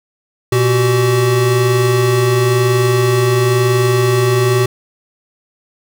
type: tone pair together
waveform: square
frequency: 120 / 381 Hz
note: B2 / G4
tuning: -49 / -49 cents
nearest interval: octave + minor sixth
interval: 2000 cents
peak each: -14 dBFS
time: 0.52-4.66 s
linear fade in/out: 5 ms
effects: none